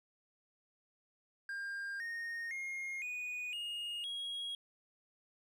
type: tone with pitch steps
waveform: triangle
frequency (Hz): 1602 / 1850.9 / 2138 / 2471 / 2854 / 3298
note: G6 / A#6 / C7 / D#7 / F7 / G#7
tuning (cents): +37 / -13 / +37 / -13 / +37 / -13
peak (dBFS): -37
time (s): 1.49-4.55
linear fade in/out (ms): 2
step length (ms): 510
effects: none